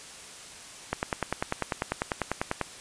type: click train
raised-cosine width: 0.5 ms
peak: -11 dBFS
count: 18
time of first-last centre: 0.93-2.613 s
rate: 10.1 Hz
effects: white hiss -45 dBFS RMS until 2.8 s + resampled to 22050 Hz